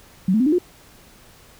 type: tone with pitch steps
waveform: sine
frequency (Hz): 186.5 / 219.2 / 257.7 / 303 / 356.2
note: F#3 / A3 / C4 / D#4 / F4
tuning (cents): +14 / -6 / -26 / -46 / +34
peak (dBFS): -14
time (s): 0.28-0.585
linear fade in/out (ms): 5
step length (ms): 61
effects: pink hiss -49 dBFS RMS until 1.59 s